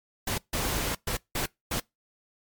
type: noise bursts at uneven times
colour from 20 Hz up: pink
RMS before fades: -29 dBFS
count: 5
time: 0.27-0.38 / 0.53-0.95 / 1.07-1.17 / 1.35-1.46 / 1.71-1.8 s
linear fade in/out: 5 ms
effects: noise-tail reverb RT60 0.2 s tail -25 dB re dry + MP3 96 kbps